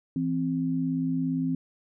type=tone pair together; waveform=sine; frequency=164.81 / 262.3 Hz; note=E3 / C4; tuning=0 / +4 cents; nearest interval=minor sixth; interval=804 cents; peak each=-29 / -26 dBFS; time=0.16-1.55 s; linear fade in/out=2 ms; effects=none